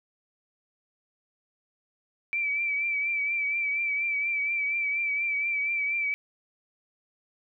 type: tone with vibrato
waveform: sine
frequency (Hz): 2318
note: D7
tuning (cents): -23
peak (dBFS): -25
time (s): 2.33-6.14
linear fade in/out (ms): 0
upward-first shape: triangle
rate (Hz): 4.2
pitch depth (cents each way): 49
effects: none